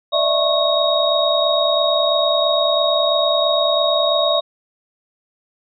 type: tone cluster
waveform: sine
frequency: 592 / 635 / 661 / 1098 / 3766 Hz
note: D5 / D#5 / E5 / C#6 / A#7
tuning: +14 / +35 / +5 / -17 / +17 cents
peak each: -19 / -27 / -19 / -23 / -19 dBFS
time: 0.12-4.41 s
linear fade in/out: 20 ms
effects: none